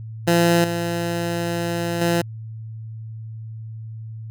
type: tone with level steps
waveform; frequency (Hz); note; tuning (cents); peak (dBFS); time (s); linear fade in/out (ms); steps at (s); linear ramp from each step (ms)
15% pulse; 170.8; F3; -38; -8 / -16 / -11; 0.27-2.22; 10; 0.64 / 2.01; 5
effects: added 111 Hz sine -31 dBFS peak until 4.3 s